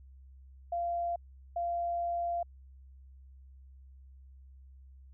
sine tone bursts at uneven times, 690 Hz, F5, 21 cents flat, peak -30 dBFS, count 2, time 0.72-1.16 / 1.56-2.43 s, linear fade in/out 5 ms, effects added 66 Hz sine -51 dBFS peak until 5.13 s

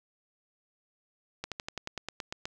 slowing click train, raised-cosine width 0.2 ms, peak -18 dBFS, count 11, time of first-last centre 1.44-2.455 s, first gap 77 ms, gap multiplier 1.06, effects none

